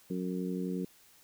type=harmonic tone; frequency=91.4 Hz; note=F#2; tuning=21 cents flat; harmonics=2 / 3 / 4 / 5; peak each=-34 / -38 / -40 / -42 dBFS; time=0.1-0.85 s; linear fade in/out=5 ms; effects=white hiss -61 dBFS RMS until 1.23 s